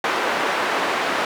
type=band-pass noise; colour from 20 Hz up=white; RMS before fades=-22 dBFS; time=0.04-1.25 s; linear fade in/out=2 ms; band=330 to 1600 Hz; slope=12 dB/octave; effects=none